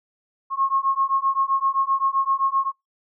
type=beating tone pair; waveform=sine; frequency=1080 / 1087.7 Hz; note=C#6 / C#6; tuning=-45 / -33 cents; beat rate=7.7 Hz; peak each=-22 dBFS; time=0.5-2.72 s; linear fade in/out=50 ms; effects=noise-tail reverb RT60 0.2 s tail -23 dB re dry